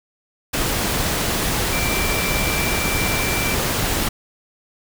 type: tone in noise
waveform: sine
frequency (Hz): 2346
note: D7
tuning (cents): -2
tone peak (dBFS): -25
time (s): 1.72-3.55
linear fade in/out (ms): 10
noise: pink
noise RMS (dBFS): -21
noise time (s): 0.53-4.09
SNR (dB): -7
effects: none